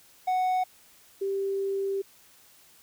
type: tone pair in turn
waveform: triangle / sine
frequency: 740 / 392 Hz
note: F#5 / G4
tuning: 0 / 0 cents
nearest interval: major seventh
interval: 1100 cents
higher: first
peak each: -21 / -26 dBFS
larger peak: first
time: 0.27-0.64 / 1.21-2.02 s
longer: second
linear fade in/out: 10 ms
effects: white hiss -57 dBFS RMS until 2.82 s